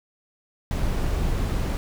brown noise, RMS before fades -24 dBFS, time 0.71-1.77 s, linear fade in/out 0 ms, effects none

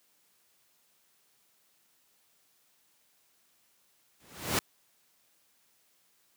pink noise with exponential growth, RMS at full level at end -24 dBFS, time 4.2-4.59 s, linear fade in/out 2 ms, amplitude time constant 84 ms, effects white hiss -69 dBFS RMS until 6.36 s + high-pass 100 Hz 12 dB/octave

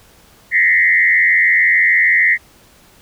sine tone with frequency modulation, 1975.5 Hz, B6, in tune, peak -9 dBFS, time 0.51-2.38 s, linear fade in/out 50 ms, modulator 86.6 Hz, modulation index 1.8, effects pink hiss -48 dBFS RMS until 3.01 s

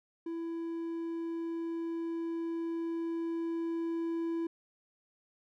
triangle tone with level ramp, 332.6 Hz, E4, 16 cents sharp, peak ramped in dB -33 to -29 dBFS, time 0.26-4.47 s, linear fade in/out 5 ms, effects none

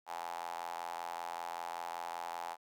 sawtooth tone with high-pass filter, 85.2 Hz, F2, 42 cents flat, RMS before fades -42 dBFS, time 0.06-2.57 s, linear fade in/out 50 ms, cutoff 830 Hz, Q 6.1, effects none

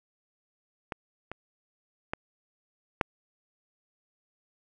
clicks, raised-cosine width 0.5 ms, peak -18 / -22 / -15 / -8 dBFS, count 4, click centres 0.922 / 1.316 / 2.135 / 3.012 s, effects none

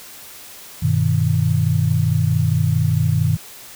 sine chord, G augmented, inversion none, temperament equal with one note detuned, 98 / 122.62 / 155.56 Hz, G2 / B2 / D#3, 0 / -12 / 0 cents, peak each -19 / -19 / -18 dBFS, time 0.82-3.37 s, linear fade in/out 10 ms, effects white hiss -39 dBFS RMS until 3.75 s

